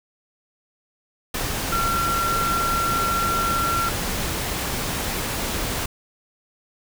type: tone in noise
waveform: sine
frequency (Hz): 1365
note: F6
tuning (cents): -40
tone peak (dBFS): -21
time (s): 1.72-3.89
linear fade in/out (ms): 5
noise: pink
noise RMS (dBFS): -26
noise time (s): 1.34-5.86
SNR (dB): +2
effects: none